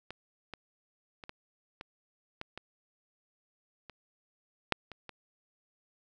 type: clicks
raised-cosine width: 0.3 ms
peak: -25 / -25 / -29 / -26 / -26 / -22 / -25 / -30 / -9 / -28 / -27 dBFS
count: 11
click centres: 0.106 / 0.537 / 1.238 / 1.294 / 1.811 / 2.414 / 2.576 / 3.897 / 4.723 / 4.917 / 5.093 s
effects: none